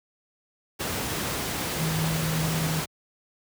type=tone in noise; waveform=sine; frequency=159.6 Hz; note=D#3; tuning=44 cents sharp; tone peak=-25 dBFS; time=1.78-2.81 s; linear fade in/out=20 ms; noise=pink; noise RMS=-29 dBFS; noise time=0.79-2.86 s; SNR=+1 dB; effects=high-pass 80 Hz 12 dB/octave